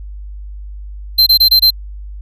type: tone bursts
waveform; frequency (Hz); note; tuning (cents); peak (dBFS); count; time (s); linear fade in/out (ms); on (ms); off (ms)
square; 4118; C8; -28; -6; 5; 1.18-1.706; 10; 86; 24
effects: added 50 Hz sine -26 dBFS peak until 2.21 s